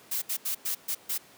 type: noise bursts at uneven times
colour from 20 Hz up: blue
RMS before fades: -30 dBFS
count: 6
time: 0.11-0.22 / 0.29-0.37 / 0.45-0.55 / 0.65-0.75 / 0.88-0.95 / 1.09-1.18 s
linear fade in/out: 10 ms
effects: pink hiss -54 dBFS RMS until 1.37 s + high-pass 200 Hz 12 dB/octave